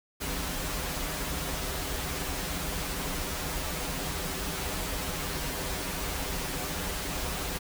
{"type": "noise with comb filter", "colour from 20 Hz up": "pink", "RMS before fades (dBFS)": -33, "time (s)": [0.2, 7.59], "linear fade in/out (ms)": 20, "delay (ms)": 8.9, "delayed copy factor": -0.8, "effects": []}